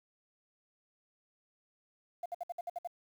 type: tone bursts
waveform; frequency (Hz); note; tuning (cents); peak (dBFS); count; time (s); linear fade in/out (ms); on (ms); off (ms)
sine; 698.5; F5; 0; -34; 8; 2.23-2.874; 5; 28; 60
effects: tanh soft clip ceiling -31 dBFS + 10-bit